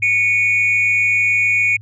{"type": "tone pair together", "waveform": "sine", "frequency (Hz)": [2223, 2450], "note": ["C#7", "D#7"], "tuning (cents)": [4, -27], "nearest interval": "major second", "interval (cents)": 169, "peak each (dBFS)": -14, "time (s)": [0.02, 1.77], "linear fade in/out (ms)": 10, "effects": ["tanh soft clip ceiling -8 dBFS", "added 106 Hz sine -35 dBFS peak until 1.81 s"]}